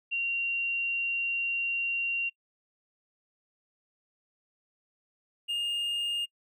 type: tone pair in turn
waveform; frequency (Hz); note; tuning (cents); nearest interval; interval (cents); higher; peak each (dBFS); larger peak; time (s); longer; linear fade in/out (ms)
sine / triangle; 2760 / 2829; F7 / F7; -21 / +22; unison; 43; second; -27 / -27; neither; 0.11-2.3 / 5.48-6.26; first; 20
effects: noise-tail reverb RT60 0.1 s tail -25 dB re dry